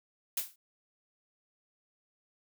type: noise with exponential decay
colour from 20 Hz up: blue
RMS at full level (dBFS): -28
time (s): 0.37-0.56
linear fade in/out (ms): 5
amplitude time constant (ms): 40
effects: none